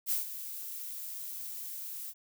violet noise with ADSR envelope, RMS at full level -29 dBFS, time 0.06-2.14 s, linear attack 51 ms, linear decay 140 ms, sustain -12 dB, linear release 49 ms, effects none

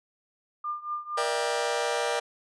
sine tone with tremolo, 1200 Hz, D6, 37 cents sharp, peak -27 dBFS, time 0.64-1.29 s, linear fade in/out 5 ms, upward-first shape triangle, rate 4.3 Hz, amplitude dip 90%
sawtooth chord, E half-diminished seventh, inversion second, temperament just, 474.7 / 593.3 / 659.3 / 791.1 Hz, Bb4 / D5 / E5 / G5, +31 / +18 / 0 / +16 cents, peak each -26 / -27 / -31 / -28 dBFS, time 1.17-2.2 s, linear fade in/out 10 ms
effects resampled to 22050 Hz

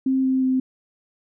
sine tone with pitch steps, 264 / 261.7 / 259.5 Hz, C4 / C4 / C4, +16 / 0 / -14 cents, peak -17 dBFS, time 0.06-0.6 s, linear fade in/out 5 ms, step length 180 ms, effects none

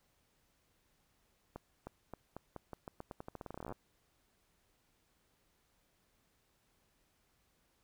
accelerating click train, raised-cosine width 1 ms, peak -30 dBFS, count 26, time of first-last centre 1.56-3.723 s, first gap 310 ms, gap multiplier 0.86, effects pink hiss -75 dBFS RMS until 7.83 s

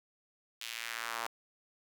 sawtooth tone with high-pass filter sweep, 115.5 Hz, A#2, 16 cents flat, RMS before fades -40 dBFS, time 0.61-1.27 s, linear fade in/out 5 ms, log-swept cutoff 3100 to 910 Hz, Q 1.6, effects 10-bit

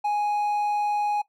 triangle tone, 830.6 Hz, G#5, in tune, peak -20 dBFS, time 0.04-1.22 s, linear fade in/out 10 ms, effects noise-tail reverb RT60 0.1 s tail -17 dB re dry

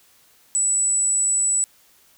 sine tone, 7902 Hz, B8, in tune, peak -17 dBFS, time 0.55-1.64 s, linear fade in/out 0 ms, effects white hiss -56 dBFS RMS until 2.17 s

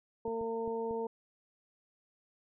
harmonic tone, 227.6 Hz, A#3, 41 cents flat, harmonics 1 / 2 / 3 / 4, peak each -42 / -34 / -48 / -41 dBFS, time 0.25-1.07 s, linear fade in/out 5 ms
clicks, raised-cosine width 3 ms, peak -35 dBFS, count 4, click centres 0.279 / 0.412 / 0.677 / 0.91 s
effects none

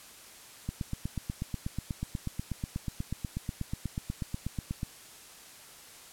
click train, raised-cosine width 5 ms, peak -20 dBFS, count 35, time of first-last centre 0.69-4.831 s, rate 8.21 Hz, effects white hiss -51 dBFS RMS until 6.12 s + low-pass 12000 Hz 12 dB/octave

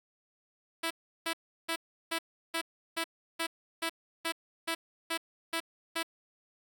5% pulse tone bursts, 329.6 Hz, E4, in tune, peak -19 dBFS, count 13, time 0.83-6.031 s, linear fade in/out 10 ms, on 77 ms, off 350 ms, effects none

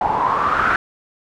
white noise with low-pass filter sweep, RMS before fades -18 dBFS, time 0.01-0.76 s, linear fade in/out 2 ms, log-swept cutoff 830 to 1500 Hz, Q 7.3, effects none

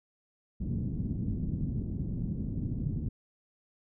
white low-pass noise, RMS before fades -33 dBFS, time 0.6-3.09 s, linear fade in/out 10 ms, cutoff 220 Hz, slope 24 dB/octave, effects none

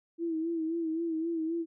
sine tone with vibrato, 327.5 Hz, E4, 11 cents flat, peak -29 dBFS, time 0.18-1.66 s, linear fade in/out 50 ms, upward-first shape sine, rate 3.8 Hz, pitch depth 58 cents each way, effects none

